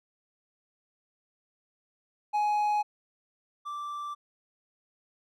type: tone pair in turn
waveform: triangle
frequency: 837 / 1171.9 Hz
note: G#5 / D6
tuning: +13 / -4 cents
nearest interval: tritone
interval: 583 cents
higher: second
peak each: -22 / -32 dBFS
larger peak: first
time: 2.33-2.83 / 3.65-4.15 s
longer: neither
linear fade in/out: 20 ms
effects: none